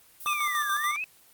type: noise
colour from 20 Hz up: violet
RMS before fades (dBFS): -41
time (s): 0.2-0.87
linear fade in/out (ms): 5
type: tone with tremolo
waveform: square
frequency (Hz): 1189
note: D6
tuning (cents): +21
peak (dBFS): -26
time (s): 0.26-0.96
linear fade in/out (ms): 0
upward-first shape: square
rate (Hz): 6.9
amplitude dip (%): 50
type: exponential two-way sweep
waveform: sine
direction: down then up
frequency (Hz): 2637 to 1550 to 2637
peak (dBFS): -29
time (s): 0.27-1.04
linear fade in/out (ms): 0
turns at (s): 0.72
effects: white hiss -57 dBFS RMS until 1.33 s + Opus 24 kbps